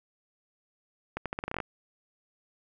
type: accelerating click train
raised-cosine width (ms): 0.5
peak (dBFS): -17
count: 11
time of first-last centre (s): 1.17-1.602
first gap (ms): 87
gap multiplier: 0.83
effects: none